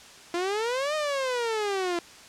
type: exponential two-way sweep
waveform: sawtooth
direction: up then down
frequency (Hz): 338.8 to 622.3 to 338.8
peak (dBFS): -22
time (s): 0.34-1.99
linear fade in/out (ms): 2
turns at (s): 0.95
effects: white hiss -48 dBFS RMS until 2.28 s + low-pass 7000 Hz 12 dB/octave